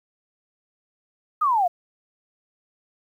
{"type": "exponential sweep", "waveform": "sine", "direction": "down", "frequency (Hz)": [1282, 676], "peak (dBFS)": -17, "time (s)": [1.41, 1.68], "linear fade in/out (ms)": 10, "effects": ["9-bit"]}